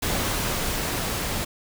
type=noise with level ramp; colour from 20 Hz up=pink; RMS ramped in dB=-25 to -28 dBFS; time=0.02-1.45 s; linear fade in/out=10 ms; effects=none